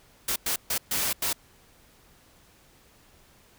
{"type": "noise bursts at uneven times", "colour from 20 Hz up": "white", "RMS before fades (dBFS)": -27, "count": 5, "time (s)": [[0.28, 0.36], [0.46, 0.56], [0.7, 0.78], [0.91, 1.13], [1.22, 1.33]], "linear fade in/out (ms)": 5, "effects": ["pink hiss -58 dBFS RMS until 3.58 s"]}